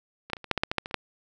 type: clicks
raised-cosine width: 0.3 ms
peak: -25 / -9 / -26 / -25 / -6 / -10 / -7 / -11 / -8 / -19 / -26 / -9 dBFS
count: 12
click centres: 0.3 / 0.333 / 0.368 / 0.443 / 0.513 / 0.577 / 0.635 / 0.715 / 0.783 / 0.859 / 0.911 / 0.943 s
effects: none